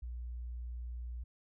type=tone; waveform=sine; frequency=60 Hz; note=B1; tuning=49 cents flat; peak=-39 dBFS; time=0.02-1.24 s; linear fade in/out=10 ms; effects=none